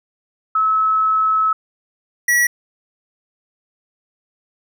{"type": "tone pair in turn", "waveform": ["sine", "square"], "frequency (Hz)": [1295, 1931.4], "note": ["E6", "B6"], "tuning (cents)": [-31, -39], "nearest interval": "perfect fifth", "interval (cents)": 692, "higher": "second", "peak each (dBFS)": -13, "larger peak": "neither", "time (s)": [[0.55, 1.53], [2.28, 2.47]], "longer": "first", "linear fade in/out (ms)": 5, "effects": []}